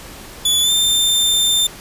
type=tone with pitch glide; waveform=sawtooth; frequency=3448 to 3584 Hz; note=A7 to A7; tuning=-36 to +31 cents; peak=-10 dBFS; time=0.45-1.67 s; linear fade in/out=5 ms; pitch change=+67 cents; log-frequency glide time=0.62-0.71 s; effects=pink hiss -36 dBFS RMS until 1.8 s + resampled to 32000 Hz